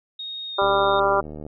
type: tone with pitch glide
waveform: sine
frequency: 3728 to 3675 Hz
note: A#7 to A#7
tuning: -1 to -25 cents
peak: -30 dBFS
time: 0.19-1 s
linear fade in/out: 5 ms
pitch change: -24 cents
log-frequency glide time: 0.47-0.58 s
type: harmonic tone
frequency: 197.6 Hz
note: G3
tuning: 14 cents sharp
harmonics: 2 / 3 / 4 / 5 / 6 / 7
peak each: -24 / -22 / -25 / -24 / -24 / -26 dBFS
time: 0.58-1.21 s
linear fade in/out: 10 ms
type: click train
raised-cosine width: 2 ms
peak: -23 dBFS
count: 65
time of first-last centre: 0.62-1.465 s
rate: 75.7 Hz
effects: none